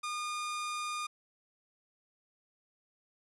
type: tone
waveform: sawtooth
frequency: 1216 Hz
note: D#6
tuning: 40 cents flat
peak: -31 dBFS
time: 0.03-1.07 s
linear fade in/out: 10 ms
effects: resampled to 24000 Hz + 11-bit